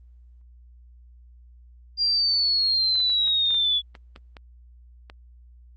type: linear sweep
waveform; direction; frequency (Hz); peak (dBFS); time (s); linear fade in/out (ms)
sine; down; 4800 to 3400; -19; 1.97-3.82; 50
type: clicks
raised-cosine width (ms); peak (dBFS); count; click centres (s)
0.3; -26; 10; 2.955 / 3.002 / 3.099 / 3.275 / 3.507 / 3.545 / 3.952 / 4.161 / 4.368 / 5.099
effects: added 60 Hz sine -47 dBFS peak until 5.76 s + Opus 24 kbps